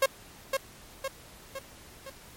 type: tone with echo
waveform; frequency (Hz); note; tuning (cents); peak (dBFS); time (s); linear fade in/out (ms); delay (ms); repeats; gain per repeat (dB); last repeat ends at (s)
sawtooth; 540; C#5; -45; -16; 0.02-0.06; 5; 510; 4; -5; 2.1
effects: pink hiss -51 dBFS RMS until 2.36 s + MP3 64 kbps